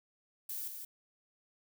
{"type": "noise with echo", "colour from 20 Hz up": "violet", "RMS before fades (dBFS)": -40, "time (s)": [0.49, 0.68], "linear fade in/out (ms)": 5, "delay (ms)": 170, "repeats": 1, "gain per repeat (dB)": -5, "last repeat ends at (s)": 0.85, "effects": []}